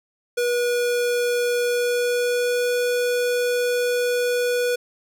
square tone with pitch glide, 484.2 to 489 Hz, B4 to B4, -34 to -17 cents, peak -20 dBFS, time 0.37-4.76 s, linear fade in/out 10 ms, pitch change +17 cents, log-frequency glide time 1.64-2.71 s, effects none

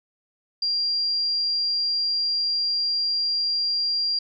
sine tone, 4767 Hz, D8, 25 cents sharp, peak -21 dBFS, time 0.62-4.19 s, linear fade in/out 5 ms, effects none

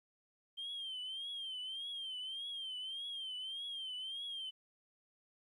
sine tone with vibrato, 3154 Hz, G7, 10 cents sharp, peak -39 dBFS, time 0.57-4.51 s, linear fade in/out 20 ms, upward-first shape triangle, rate 1.7 Hz, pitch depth 110 cents each way, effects tanh soft clip ceiling -38 dBFS + 13-bit

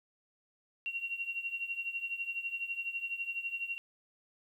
sine tone with tremolo, 2749 Hz, F7, 28 cents flat, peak -31 dBFS, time 0.86-3.78 s, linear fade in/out 0 ms, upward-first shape triangle, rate 12 Hz, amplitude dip 85%, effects 11-bit

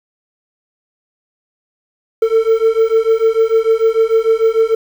triangle beating tone pair, 445.1 / 451.8 Hz, A4 / A4, +20 / +46 cents, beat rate 6.7 Hz, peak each -11 dBFS, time 2.22-4.75 s, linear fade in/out 5 ms, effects 7-bit

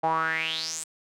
sawtooth tone with band-pass filter sweep, 160.7 Hz, E3, 44 cents flat, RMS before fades -28 dBFS, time 0.03-0.84 s, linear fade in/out 10 ms, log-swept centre 740 to 8600 Hz, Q 6.9, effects none

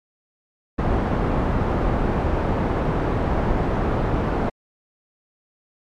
pink low-pass noise, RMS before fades -21 dBFS, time 0.78-4.5 s, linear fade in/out 10 ms, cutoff 1000 Hz, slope 12 dB/octave, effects MP3 96 kbps

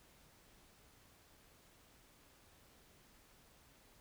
silence, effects pink hiss -66 dBFS RMS until 4 s

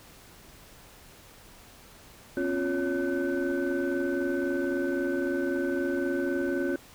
sine tone cluster, 249.3 / 273.1 / 352.7 / 559 / 1515 Hz, B3 / C#4 / F4 / C#5 / F#6, +16 / -26 / +17 / +14 / +40 cents, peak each -37 / -29 / -28 / -33 / -35 dBFS, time 2.37-6.76 s, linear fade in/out 2 ms, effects tanh soft clip ceiling -20 dBFS + pink hiss -52 dBFS RMS until 6.94 s

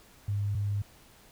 sine tone pair in turn, 101.8 / 101.8 Hz, G#2 / G#2, -34 / -34 cents, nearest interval unison, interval 0 cents, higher neither, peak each -27 dBFS, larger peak neither, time 0.28-0.55 / 0.55-0.82 s, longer neither, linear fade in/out 5 ms, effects pink hiss -57 dBFS RMS until 1.31 s

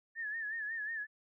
sine tone with vibrato, 1760 Hz, A6, in tune, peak -36 dBFS, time 0.15-1.07 s, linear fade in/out 50 ms, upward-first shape sine, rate 5.5 Hz, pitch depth 87 cents each way, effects none

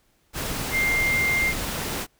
sine tone in noise, 2100 Hz, C7, 6 cents sharp, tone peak -20 dBFS, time 0.71-1.54 s, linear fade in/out 50 ms, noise pink, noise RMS -29 dBFS, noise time 0.33-2.07 s, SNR +6 dB, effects pink hiss -65 dBFS RMS until 2.19 s

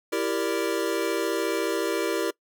square chord, E half-diminished seventh, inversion none, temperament equal with one note detuned, 332.7 / 392 / 466.2 / 587.3 Hz, E4 / G4 / Bb4 / D5, +16 / 0 / 0 / 0 cents, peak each -30 / -30 / -30 / -33 dBFS, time 0.12-2.31 s, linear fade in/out 10 ms, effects noise-tail reverb RT60 0.1 s tail -22 dB re dry

